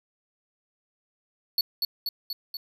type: tone with echo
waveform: square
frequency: 4435 Hz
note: C#8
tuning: in tune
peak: -21 dBFS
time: 1.58-1.61 s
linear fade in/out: 2 ms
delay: 240 ms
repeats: 4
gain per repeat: -3 dB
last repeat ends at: 2.57 s
effects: none